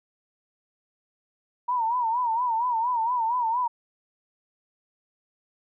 sine tone with vibrato, 945 Hz, A#5, 23 cents sharp, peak -22 dBFS, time 1.68-3.68 s, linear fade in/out 10 ms, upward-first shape sine, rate 4.3 Hz, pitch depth 110 cents each way, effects none

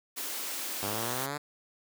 white high-pass noise, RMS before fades -36 dBFS, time 0.16-1.27 s, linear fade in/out 20 ms, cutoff 220 Hz, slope 96 dB/octave
5% pulse exponential sweep, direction up, 97.9 to 149.9 Hz, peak -22 dBFS, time 0.82-1.38 s, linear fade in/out 10 ms
effects none

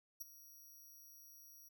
5% pulse tone with ADSR envelope, 5750 Hz, F8, 50 cents sharp, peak -36 dBFS, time 0.2-1.69 s, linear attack 13 ms, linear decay 18 ms, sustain -16 dB, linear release 13 ms, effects none

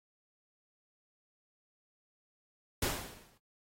pink noise with exponential decay, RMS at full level -30 dBFS, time 2.82-3.38 s, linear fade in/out 5 ms, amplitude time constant 120 ms, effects AAC 48 kbps

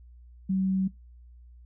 sine tone, 190 Hz, F#3, 46 cents sharp, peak -23 dBFS, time 0.49-0.88 s, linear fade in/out 10 ms, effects noise-tail reverb RT60 0.2 s tail -22 dB re dry + added 60 Hz sine -48 dBFS peak until 1.65 s

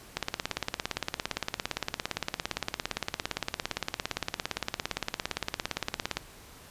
click train, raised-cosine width 0.2 ms, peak -11 dBFS, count 106, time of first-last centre 0.17-6.17 s, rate 17.5 Hz, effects pink hiss -51 dBFS RMS until 6.7 s + resampled to 32000 Hz

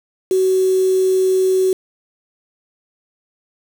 sine tone with quantisation, 375.5 Hz, F#4, 26 cents sharp, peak -12 dBFS, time 0.31-1.73 s, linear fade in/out 2 ms, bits 5, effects none

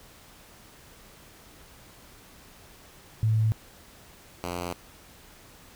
sine / 5% pulse tone pair in turn, 110 / 87.99 Hz, A2 / F2, 0 / +13 cents, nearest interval major third, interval 387 cents, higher first, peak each -20 dBFS, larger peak neither, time 3.23-3.52 / 4.44-4.73 s, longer neither, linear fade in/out 0 ms, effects pink hiss -52 dBFS RMS until 5.75 s

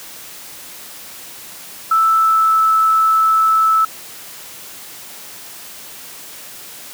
sine tone with pitch glide, 1318.5 to 1310.1 Hz, E6 to E6, 0 to -11 cents, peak -10 dBFS, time 1.91-3.85 s, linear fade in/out 5 ms, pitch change -11 cents, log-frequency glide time 2.13-2.59 s, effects white hiss -35 dBFS RMS until 6.93 s + high-pass 100 Hz 12 dB/octave

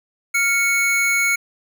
square tone pair together, 1396.9 / 2217 Hz, F6 / C#7, 0 / 0 cents, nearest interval minor sixth, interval 800 cents, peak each -25 / -17 dBFS, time 0.34-1.36 s, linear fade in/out 10 ms, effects none

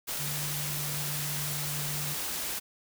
sine tone in noise, 146.83 Hz, D3, in tune, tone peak -36 dBFS, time 0.19-2.15 s, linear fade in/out 20 ms, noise white, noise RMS -34 dBFS, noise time 0.07-2.6 s, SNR -5 dB, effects none

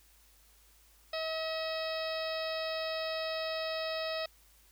harmonic tone, 640 Hz, D#5, 49 cents sharp, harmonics 1 / 2 / 3 / 4 / 5 / 6 / 7 / 8, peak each -35 / -43 / -44 / -44 / -49 / -43 / -47 / -44 dBFS, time 1.13-4.26 s, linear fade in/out 5 ms, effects added 52 Hz sine -64 dBFS peak until 4.71 s + white hiss -64 dBFS RMS until 4.71 s

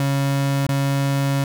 35% pulse tone with dropouts, 138.59 Hz, C#3, in tune, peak -16 dBFS, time 0-1.44 s, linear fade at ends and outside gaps 2 ms, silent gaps 0.667-0.689 s, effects none

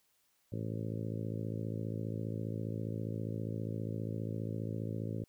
harmonic tone, 54.9 Hz, A1, 3 cents flat, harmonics 2 / 3 / 4 / 5 / 6 / 7 / 8 / 9 / 10, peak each -38 / -42 / -44 / -46 / -48 / -49 / -50 / -51 / -52 dBFS, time 0.52-5.24 s, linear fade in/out 5 ms, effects white hiss -74 dBFS RMS until 5.28 s

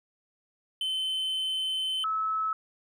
triangle / sine tone pair in turn, 3065 / 1298.4 Hz, G7 / E6, -40 / -27 cents, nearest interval octave + minor third, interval 1487 cents, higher first, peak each -26 dBFS, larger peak neither, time 0.81-2.04 / 2.04-2.53 s, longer first, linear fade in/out 2 ms, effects none

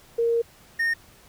sine / triangle tone pair in turn, 465.1 / 1839 Hz, A#4 / A#6, -4 / -24 cents, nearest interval 2 octaves, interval 2380 cents, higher second, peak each -19 dBFS, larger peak neither, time 0.18-0.42 / 0.79-0.94 s, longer first, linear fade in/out 10 ms, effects pink hiss -53 dBFS RMS until 1.28 s

